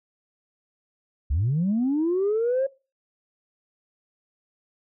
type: linear sweep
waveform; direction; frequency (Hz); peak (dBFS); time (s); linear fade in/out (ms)
sine; up; 60.6 to 549; -19; 1.3-2.67; 10
effects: noise-tail reverb RT60 0.3 s tail -22 dB re dry + tanh soft clip ceiling -17 dBFS